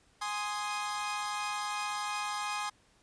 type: chord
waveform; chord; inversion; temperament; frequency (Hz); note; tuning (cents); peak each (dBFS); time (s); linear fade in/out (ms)
sawtooth; Ab major; none; equal; 830.6 / 1046.5 / 1244.5; Ab5 / C6 / Eb6; 0 / 0 / 0; -33 / -35 / -34; 0.21-2.7; 10
effects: pink hiss -66 dBFS RMS until 3.02 s + resampled to 22050 Hz